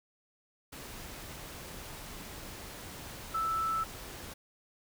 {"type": "tone in noise", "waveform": "sine", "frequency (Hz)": 1318.5, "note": "E6", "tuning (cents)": 0, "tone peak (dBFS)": -29, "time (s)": [3.34, 3.84], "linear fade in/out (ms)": 10, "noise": "pink", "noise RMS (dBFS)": -45, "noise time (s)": [0.72, 4.34], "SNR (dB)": 13, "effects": []}